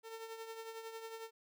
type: tone with tremolo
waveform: sawtooth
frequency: 450 Hz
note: A4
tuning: 39 cents sharp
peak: -39 dBFS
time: 0.03-1.31 s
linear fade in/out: 50 ms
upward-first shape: triangle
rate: 11 Hz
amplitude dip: 60%
effects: none